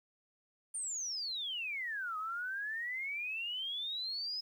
sine exponential two-way sweep, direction down then up, 9200 to 1244.5 to 5150 Hz, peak -36 dBFS, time 0.74-4.41 s, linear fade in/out 10 ms, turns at 2.17 s, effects 11-bit

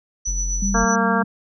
sine tone with tremolo, 5940 Hz, F#8, 6 cents sharp, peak -22 dBFS, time 0.25-0.96 s, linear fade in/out 10 ms, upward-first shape sine, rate 7.9 Hz, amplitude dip 50%
triangle tone, 45 Hz, F#1, 47 cents flat, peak -20 dBFS, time 0.27-0.85 s, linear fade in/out 10 ms
sine tone with vibrato, 196 Hz, G3, in tune, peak -21 dBFS, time 0.62-1.24 s, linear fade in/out 5 ms, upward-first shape sine, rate 3.8 Hz, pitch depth 19 cents each way
harmonic tone, 230 Hz, A#3, 23 cents flat, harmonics 1 / 2 / 3 / 4 / 5 / 6 / 7, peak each -25 / -25 / -25 / -25 / -25 / -25 / -25 dBFS, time 0.74-1.23 s, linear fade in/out 10 ms
effects none

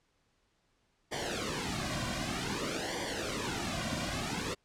pink noise with flanger, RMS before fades -35 dBFS, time 1.11-4.55 s, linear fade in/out 20 ms, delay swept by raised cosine 0.75 to 2.35 ms, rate 0.53 Hz, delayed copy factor -0.85, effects pink hiss -74 dBFS RMS until 4.64 s + low-pass 7000 Hz 12 dB/octave

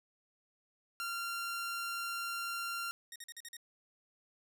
sawtooth tone, 1382 Hz, F6, 19 cents flat, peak -33 dBFS, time 1-2.91 s, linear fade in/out 0 ms
10% pulse tone bursts, 1864.7 Hz, A#6, in tune, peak -36 dBFS, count 6, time 3.12-3.568 s, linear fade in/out 2 ms, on 38 ms, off 44 ms
effects none

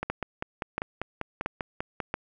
two click trains, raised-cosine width 0.5 ms, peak -15 / -13 dBFS, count 11 / 4, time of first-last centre 0.03-2.002 / 0.1-2.141 s, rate 5.07 / 1.47 Hz, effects none

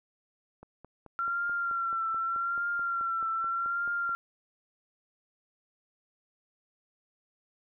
click train, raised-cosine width 1 ms, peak -34 dBFS, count 17, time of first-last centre 0.63-4.093 s, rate 4.62 Hz
sine tone with vibrato, 1368 Hz, F6, 36 cents flat, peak -28 dBFS, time 1.19-4.15 s, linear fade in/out 0 ms, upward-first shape triangle, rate 0.83 Hz, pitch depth 47 cents each way
effects none

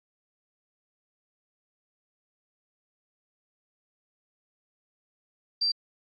sine tone, 4699 Hz, D8, in tune, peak -22 dBFS, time 5.61-5.72 s, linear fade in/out 10 ms, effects tanh soft clip ceiling -18 dBFS + AAC 32 kbps

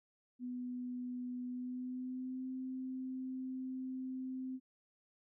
sine tone with pitch glide, 248.3 to 259.1 Hz, B3 to C4, +9 to -17 cents, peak -39 dBFS, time 0.39-4.6 s, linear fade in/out 50 ms, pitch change +74 cents, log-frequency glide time 1.46-2.48 s, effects none

